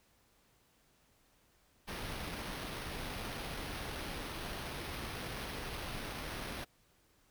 pink noise with sample-and-hold, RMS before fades -42 dBFS, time 1.87-6.65 s, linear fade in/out 20 ms, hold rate 7350 Hz, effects pink hiss -70 dBFS RMS until 7.3 s

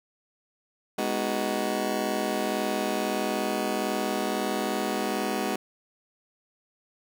20% pulse chord, G# minor seventh, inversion none, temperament just, 207.7 / 249.2 / 311.5 / 373.8 Hz, G#3 / B3 / D#4 / F#4, 0 / +16 / +2 / +18 cents, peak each -26 / -28 / -28 / -28 dBFS, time 0.98-5.56 s, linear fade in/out 5 ms, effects none

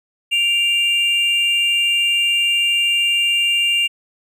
triangle tone pair together, 2349 / 2793 Hz, D7 / F7, 0 / -1 cents, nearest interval minor third, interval 299 cents, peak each -22 / -13 dBFS, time 0.31-3.88 s, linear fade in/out 20 ms, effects none

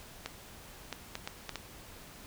clicks, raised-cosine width 0.2 ms, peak -19 dBFS, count 6, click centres 0.26 / 0.927 / 1.154 / 1.275 / 1.493 / 1.557 s, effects pink hiss -51 dBFS RMS until 2.26 s

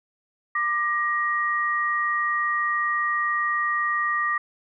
sine tone pair together, 1189 / 1887.4 Hz, D6 / A#6, +21 / +21 cents, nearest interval minor sixth, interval 800 cents, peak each -24 dBFS, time 0.55-4.38 s, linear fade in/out 5 ms, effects none

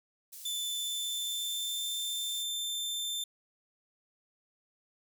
pink high-pass noise, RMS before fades -47 dBFS, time 0.32-2.43 s, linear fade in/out 10 ms, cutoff 8100 Hz, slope 12 dB/octave
sawtooth tone with pitch glide, 3520 to 3563 Hz, A7 to A7, 0 to +21 cents, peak -30 dBFS, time 0.45-3.24 s, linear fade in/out 5 ms, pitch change +21 cents, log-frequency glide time 0.69-1.9 s
effects none

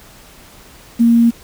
sine tone with quantisation, 233.1 Hz, A#3, in tune, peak -7 dBFS, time 0.99-1.31 s, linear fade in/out 20 ms, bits 6, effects pink hiss -42 dBFS RMS until 1.43 s

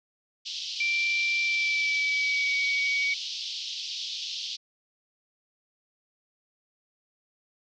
pink band-pass noise, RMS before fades -35 dBFS, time 0.45-4.57 s, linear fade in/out 20 ms, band 3000 to 5500 Hz, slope 48 dB/octave
sine tone with pitch glide, 2349 to 2256 Hz, D7 to C#7, 0 to +30 cents, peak -24 dBFS, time 0.8-3.14 s, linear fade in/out 5 ms, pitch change -70 cents, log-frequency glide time 1.4-2.56 s
effects none

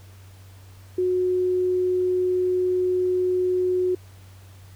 sine tone, 365.3 Hz, F#4, 22 cents flat, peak -19 dBFS, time 0.98-3.95 s, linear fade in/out 5 ms, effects added 95 Hz sine -44 dBFS peak until 4.75 s + pink hiss -54 dBFS RMS until 4.75 s

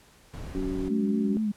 brown noise, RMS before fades -36 dBFS, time 0.33-0.89 s, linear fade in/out 10 ms
harmonic tone, 93.9 Hz, F#2, 26 cents sharp, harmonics 2 / 3 / 4, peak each -36 / -30 / -33 dBFS, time 0.55-1.37 s, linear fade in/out 0 ms
sine tone with vibrato, 210.9 Hz, G#3, 27 cents sharp, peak -24 dBFS, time 0.9-1.52 s, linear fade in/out 10 ms, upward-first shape sine, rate 4.4 Hz, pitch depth 62 cents each way
effects pink hiss -57 dBFS RMS until 1.56 s + low-pass 12000 Hz 12 dB/octave

